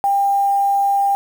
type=tone with quantisation; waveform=sine; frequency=797 Hz; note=G5; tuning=28 cents sharp; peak=-13 dBFS; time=0.04-1.15 s; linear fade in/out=0 ms; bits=6; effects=none